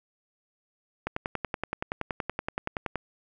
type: click train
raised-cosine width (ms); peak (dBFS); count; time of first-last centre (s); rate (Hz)
0.5; -14; 21; 1.07-2.957; 10.6
effects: none